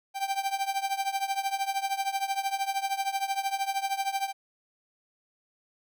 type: tone with tremolo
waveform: 45% pulse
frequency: 784 Hz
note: G5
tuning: in tune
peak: -24 dBFS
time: 0.14-4.33 s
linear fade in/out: 50 ms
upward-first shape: triangle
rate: 13 Hz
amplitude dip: 90%
effects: none